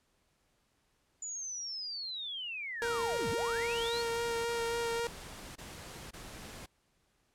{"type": "linear two-way sweep", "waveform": "sine", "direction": "down then up", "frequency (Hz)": [7020, 69.3, 4431], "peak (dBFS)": -37, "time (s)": [1.22, 4.02], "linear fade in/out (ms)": 5, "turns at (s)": 3.3}
{"type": "noise bursts", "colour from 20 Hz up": "pink", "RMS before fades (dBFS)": -47, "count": 7, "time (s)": [2.82, 6.662], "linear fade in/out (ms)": 10, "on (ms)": 530, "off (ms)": 22}
{"type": "tone with vibrato", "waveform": "sawtooth", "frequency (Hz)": 466.2, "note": "A#4", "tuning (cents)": 0, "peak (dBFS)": -28, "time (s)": [2.82, 5.07], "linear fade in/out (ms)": 0, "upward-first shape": "sine", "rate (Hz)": 3.7, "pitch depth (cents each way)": 14}
{"effects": ["pink hiss -74 dBFS RMS until 7.34 s", "low-pass 11000 Hz 12 dB/octave"]}